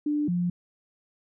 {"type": "tone pair in turn", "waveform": "sine", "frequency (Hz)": [296.3, 176.18], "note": ["D4", "F3"], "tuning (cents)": [15, 15], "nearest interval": "major sixth", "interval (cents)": 900, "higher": "first", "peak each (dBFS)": -23, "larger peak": "neither", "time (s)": [[0.06, 0.28], [0.28, 0.5]], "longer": "neither", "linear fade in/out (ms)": 5, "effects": []}